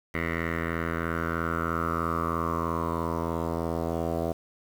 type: tone with low-pass filter sweep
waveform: 10% pulse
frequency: 83.1 Hz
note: E2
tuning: 15 cents sharp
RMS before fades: -29 dBFS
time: 0.14-4.33 s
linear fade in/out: 10 ms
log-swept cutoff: 2000 to 710 Hz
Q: 5.9
effects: 8-bit